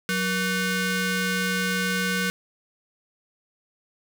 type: ring-modulated tone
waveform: sawtooth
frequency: 661 Hz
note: E5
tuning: 5 cents sharp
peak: -16 dBFS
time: 0.09-2.3 s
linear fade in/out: 0 ms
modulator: 846 Hz
effects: none